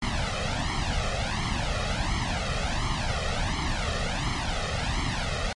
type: noise with flanger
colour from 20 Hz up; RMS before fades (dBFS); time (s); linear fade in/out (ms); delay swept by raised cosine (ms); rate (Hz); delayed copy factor
pink; -27; 0.02-5.53; 5; 0.95 to 1.6; 1.4; +0.9
effects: low-pass 5000 Hz 12 dB/octave + MP3 48 kbps